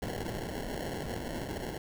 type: noise with sample-and-hold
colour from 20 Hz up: white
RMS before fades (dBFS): -37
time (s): 0.02-1.78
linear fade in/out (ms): 2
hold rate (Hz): 1225
effects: none